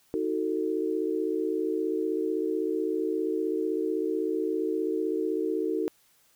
sine tone cluster, 314.4 / 370 / 446.3 Hz, D#4 / F#4 / A4, +18 / 0 / +25 cents, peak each -30 dBFS, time 0.14-5.88 s, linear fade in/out 0 ms, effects white hiss -64 dBFS RMS until 6.35 s

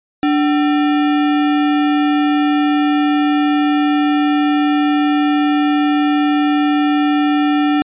sine tone with sample-and-hold, 293.7 Hz, D4, in tune, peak -11 dBFS, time 0.23-7.82 s, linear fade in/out 0 ms, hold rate 1050 Hz, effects resampled to 8000 Hz

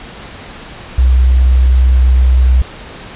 sine tone, 63.5 Hz, B1, 49 cents sharp, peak -5 dBFS, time 0.98-2.62 s, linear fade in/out 5 ms, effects pink hiss -31 dBFS RMS until 3.15 s + resampled to 8000 Hz

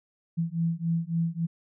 sine beating tone pair, 164.81 / 168.41 Hz, E3 / E3, 0 / +37 cents, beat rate 3.6 Hz, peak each -28 dBFS, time 0.37-1.47 s, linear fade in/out 20 ms, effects none

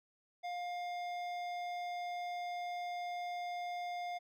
sine tone with hard clipping, 707 Hz, F5, 21 cents sharp, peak -40 dBFS, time 0.43-4.19 s, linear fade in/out 20 ms, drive 12 dB, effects none

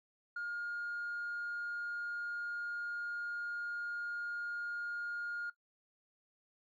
triangle tone with tanh clipping, 1420 Hz, F6, 28 cents sharp, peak -37 dBFS, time 0.36-5.5 s, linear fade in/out 5 ms, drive 5 dB, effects noise-tail reverb RT60 0.1 s tail -18 dB re dry

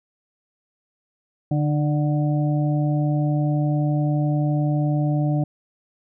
harmonic tone with a mistuned harmonic, 148.1 Hz, D3, 15 cents sharp, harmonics 1 / 2 / 4 / 5, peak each -19 / -25 / -31 / -33 dBFS, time 1.51-5.44 s, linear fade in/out 5 ms, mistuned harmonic 2, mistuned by +22 cents, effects none

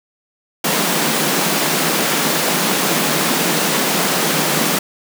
pink high-pass noise, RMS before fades -17 dBFS, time 0.64-4.79 s, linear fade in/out 5 ms, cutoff 150 Hz, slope 96 dB/octave, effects none

